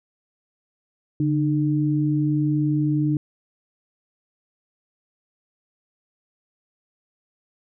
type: tone pair together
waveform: sine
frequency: 144.7 / 303.3 Hz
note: D3 / D#4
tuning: -25 / -44 cents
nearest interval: octave + minor second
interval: 1281 cents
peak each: -21 / -21 dBFS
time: 1.2-3.17 s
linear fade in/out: 2 ms
effects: none

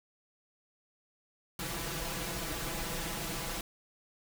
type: noise with comb filter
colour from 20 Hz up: pink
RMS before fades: -37 dBFS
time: 1.59-3.61 s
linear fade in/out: 2 ms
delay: 6 ms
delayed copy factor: +0.9
effects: none

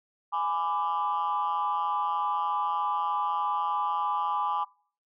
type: chord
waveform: sine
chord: G# diminished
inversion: none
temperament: equal with one note detuned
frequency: 830.6 / 1001 / 1174.7 Hz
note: G#5 / B5 / D6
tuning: 0 / +23 / 0 cents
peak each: -29 dBFS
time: 0.32-4.65 s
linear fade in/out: 20 ms
effects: noise-tail reverb RT60 0.5 s tail -26 dB re dry + tanh soft clip ceiling -20 dBFS

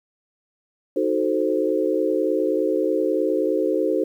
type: chord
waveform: sine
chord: D# diminished seventh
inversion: none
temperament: equal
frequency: 311.1 / 370 / 440 / 523.3 Hz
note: D#4 / F#4 / A4 / C5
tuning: 0 / 0 / 0 / 0 cents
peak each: -24 dBFS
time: 0.96-4.04 s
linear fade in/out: 5 ms
effects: 9-bit

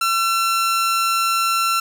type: tone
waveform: sawtooth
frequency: 1350 Hz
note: E6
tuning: 41 cents sharp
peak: -13 dBFS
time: 0.01-1.8 s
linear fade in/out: 5 ms
effects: none

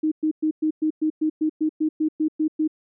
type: tone bursts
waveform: sine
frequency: 311.1 Hz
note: D#4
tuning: in tune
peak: -18 dBFS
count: 14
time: 0.03-2.678 s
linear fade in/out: 10 ms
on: 87 ms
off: 110 ms
effects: none

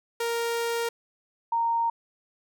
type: tone pair in turn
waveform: sawtooth / sine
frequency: 466.2 / 926 Hz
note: A#4 / A#5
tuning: 0 / -12 cents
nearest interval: octave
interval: 1188 cents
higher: second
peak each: -22 dBFS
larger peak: neither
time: 0.2-0.89 / 1.52-1.9 s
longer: first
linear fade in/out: 5 ms
effects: none

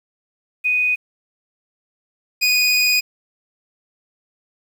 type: tone pair in turn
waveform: sine / 25% pulse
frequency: 2489 / 2479 Hz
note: D#7 / D#7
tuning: 0 / -7 cents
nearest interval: unison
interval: 7 cents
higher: first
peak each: -15 / -10 dBFS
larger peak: second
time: 0.64-0.96 / 2.41-3.01 s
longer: second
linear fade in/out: 20 ms
effects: 8-bit

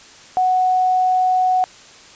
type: tone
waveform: sine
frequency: 740 Hz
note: F#5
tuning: in tune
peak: -13 dBFS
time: 0.37-1.64 s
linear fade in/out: 0 ms
effects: white hiss -43 dBFS RMS until 2.15 s + resampled to 16000 Hz

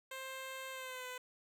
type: tone with pitch glide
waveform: 10% pulse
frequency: 527 to 503.2 Hz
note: C5 to B4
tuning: +12 to +32 cents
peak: -35 dBFS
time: 0.11-1.18 s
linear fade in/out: 5 ms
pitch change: -80 cents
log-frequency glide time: 0.71-1.07 s
effects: none

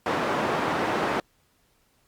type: band-pass noise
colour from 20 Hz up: white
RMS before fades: -26 dBFS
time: 0.06-1.2 s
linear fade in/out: 2 ms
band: 160 to 1100 Hz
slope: 12 dB/octave
effects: pink hiss -66 dBFS RMS until 2.07 s + Opus 48 kbps

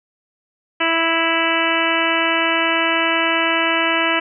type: harmonic tone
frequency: 329.6 Hz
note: E4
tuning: in tune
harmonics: 1 / 2 / 3 / 4 / 5 / 6 / 7 / 8 / 9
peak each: -24 / -24 / -24 / -24 / -24 / -24 / -24 / -24 / -24 dBFS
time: 0.8-4.2 s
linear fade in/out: 10 ms
effects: none

